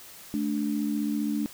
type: tone pair together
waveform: sine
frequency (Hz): 217 / 292.2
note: A3 / D4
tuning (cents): -24 / -9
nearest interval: perfect fourth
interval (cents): 515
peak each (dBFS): -28 / -28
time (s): 0.34-1.46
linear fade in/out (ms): 0
effects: white hiss -47 dBFS RMS until 1.53 s